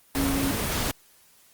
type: tone in noise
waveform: sine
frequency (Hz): 274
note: C#4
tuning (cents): -20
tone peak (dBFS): -25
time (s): 0.16-0.51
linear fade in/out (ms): 0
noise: pink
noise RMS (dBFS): -27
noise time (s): 0.15-0.91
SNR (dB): -1
effects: white hiss -58 dBFS RMS until 1.53 s + Opus 24 kbps